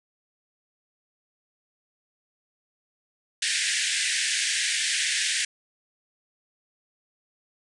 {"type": "band-pass noise", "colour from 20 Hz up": "pink", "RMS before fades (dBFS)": -26, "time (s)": [3.42, 5.45], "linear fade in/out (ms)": 5, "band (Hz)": [1600, 9700], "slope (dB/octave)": 96, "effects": []}